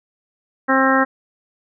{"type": "harmonic tone", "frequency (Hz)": 265.7, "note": "C4", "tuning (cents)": 27, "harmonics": [1, 2, 3, 4, 5, 6, 7], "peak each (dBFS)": [-18, -20, -22, -21, -20, -21, -22], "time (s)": [0.68, 1.05], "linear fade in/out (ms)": 20, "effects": []}